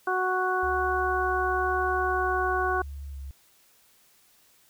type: harmonic tone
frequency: 370 Hz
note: F#4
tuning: in tune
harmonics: 1 / 2 / 3 / 4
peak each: -29 / -29 / -29 / -29 dBFS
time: 0.07-2.82 s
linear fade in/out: 5 ms
type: tone with vibrato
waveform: sine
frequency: 69.3 Hz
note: C#2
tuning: in tune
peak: -35 dBFS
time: 0.63-3.31 s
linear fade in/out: 0 ms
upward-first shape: square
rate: 1 Hz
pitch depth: 24 cents each way
effects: white hiss -61 dBFS RMS until 4.69 s